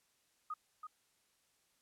sine tone with echo, 1245 Hz, D#6, 1 cent sharp, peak -38 dBFS, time 0.5-0.54 s, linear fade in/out 5 ms, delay 330 ms, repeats 1, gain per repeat -6 dB, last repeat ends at 0.87 s, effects white hiss -75 dBFS RMS until 1.81 s + low-pass 11000 Hz 12 dB/octave

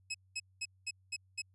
20% pulse tone bursts, 2569 Hz, E7, 45 cents flat, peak -31 dBFS, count 6, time 0.1-1.42 s, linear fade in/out 10 ms, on 45 ms, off 210 ms, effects added 94 Hz sine -65 dBFS peak until 1.54 s + resampled to 32000 Hz

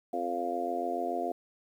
harmonic tone, 87 Hz, F2, 6 cents flat, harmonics 3 / 4 / 5 / 6 / 7 / 8, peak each -39 / -37 / -39 / -40 / -43 / -32 dBFS, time 0.13-1.32 s, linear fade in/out 5 ms, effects 10-bit

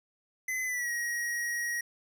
square tone with pitch glide, 2031 to 1895 Hz, B6 to A#6, +48 to +28 cents, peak -31 dBFS, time 0.48-1.81 s, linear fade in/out 5 ms, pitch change -120 cents, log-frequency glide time 0.65-0.9 s, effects none

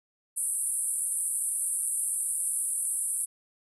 pink band-pass noise, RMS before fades -30 dBFS, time 0.36-3.26 s, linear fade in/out 20 ms, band 8600 to 11000 Hz, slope 96 dB/octave, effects none

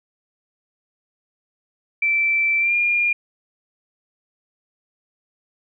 sine tone with pitch glide, 2333 to 2412 Hz, D7 to D7, -12 to +46 cents, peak -16 dBFS, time 2.02-3.13 s, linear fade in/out 5 ms, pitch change +58 cents, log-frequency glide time 2.59-2.75 s, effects none

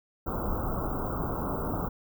pink band-stop noise, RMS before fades -31 dBFS, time 0.26-1.89 s, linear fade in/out 10 ms, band 1400 to 16000 Hz, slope 96 dB/octave, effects none

